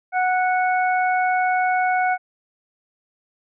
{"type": "harmonic tone", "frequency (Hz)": 737, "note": "F#5", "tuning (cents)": -7, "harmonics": [1, 2, 3], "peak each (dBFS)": [-18, -24, -28], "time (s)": [0.12, 2.18], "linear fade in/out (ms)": 50, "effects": []}